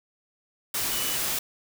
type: tone in noise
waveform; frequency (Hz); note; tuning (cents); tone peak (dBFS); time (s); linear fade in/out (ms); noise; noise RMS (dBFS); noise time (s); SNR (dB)
sine; 2960; F#7; 0; -35; 0.91-1.16; 5; white; -28; 0.74-1.39; -10
effects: none